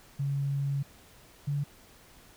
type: tone pair in turn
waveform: sine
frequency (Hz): 139.7 / 143.38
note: C#3 / D3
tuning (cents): +14 / -41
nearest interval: unison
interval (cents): 45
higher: second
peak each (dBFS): -27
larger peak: neither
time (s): 0.19-0.83 / 1.47-1.64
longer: first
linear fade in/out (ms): 10
effects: pink hiss -56 dBFS RMS until 2.36 s